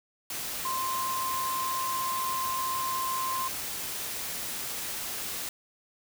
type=tone in noise; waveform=sine; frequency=1046.5 Hz; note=C6; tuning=in tune; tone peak=-29 dBFS; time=0.65-3.48 s; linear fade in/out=2 ms; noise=white; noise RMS=-35 dBFS; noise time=0.3-5.49 s; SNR=+3 dB; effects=none